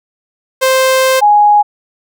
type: tone pair in turn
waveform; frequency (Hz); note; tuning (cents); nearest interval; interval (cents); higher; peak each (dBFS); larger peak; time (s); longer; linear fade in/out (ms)
sawtooth / sine; 523.3 / 830.7; C5 / G#5; 0 / 0; minor sixth; 800; second; -4; neither; 0.61-1.21 / 1.21-1.63; first; 20
effects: none